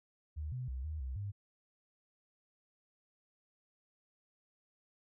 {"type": "tone with pitch steps", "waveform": "sine", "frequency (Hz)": [76, 126.3, 64.4, 77.6, 64.8, 100.8], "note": ["D#2", "B2", "C2", "D#2", "C2", "G2"], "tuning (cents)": [-40, 39, -27, -4, -16, 49], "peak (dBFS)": -37, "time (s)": [0.36, 1.32], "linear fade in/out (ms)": 20, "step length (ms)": 160, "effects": []}